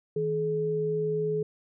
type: tone pair together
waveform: sine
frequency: 159.42 / 425.6 Hz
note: D#3 / G#4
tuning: +42 / +42 cents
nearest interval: octave + perfect fourth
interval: 1700 cents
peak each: -32 / -26 dBFS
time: 0.16-1.43 s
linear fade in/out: 5 ms
effects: none